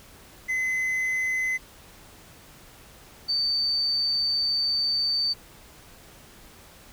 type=tone pair in turn; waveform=triangle / sine; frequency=2037 / 4573 Hz; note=C7 / D8; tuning=-47 / -47 cents; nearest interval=octave + major second; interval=1400 cents; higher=second; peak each=-22 dBFS; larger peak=neither; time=0.48-1.58 / 3.28-5.34 s; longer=second; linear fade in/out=20 ms; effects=pink hiss -50 dBFS RMS until 6.92 s